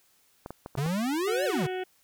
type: clicks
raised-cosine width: 1 ms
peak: -23 dBFS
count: 6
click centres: 0.461 / 0.506 / 0.661 / 0.753 / 0.787 / 0.862 s
type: exponential two-way sweep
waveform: square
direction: up then down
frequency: 130 to 607 to 130 Hz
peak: -27 dBFS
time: 0.77-1.67 s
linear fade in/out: 10 ms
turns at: 1.45 s
type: harmonic tone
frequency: 370 Hz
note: F#4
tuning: in tune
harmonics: 1 / 2 / 4 / 5 / 6 / 7 / 8 / 9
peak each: -31 / -37 / -43 / -45 / -47 / -48 / -49 / -50 dBFS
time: 1.27-1.84 s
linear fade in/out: 10 ms
effects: white hiss -65 dBFS RMS until 2.03 s